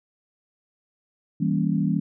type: chord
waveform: sine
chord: E diminished seventh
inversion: none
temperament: equal with one note detuned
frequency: 162.45 / 196 / 233.1 / 277.2 Hz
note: E3 / G3 / Bb3 / Db4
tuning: -25 / 0 / 0 / 0 cents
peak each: -24 / -24 / -28 / -28 dBFS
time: 1.4-2 s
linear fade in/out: 10 ms
effects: none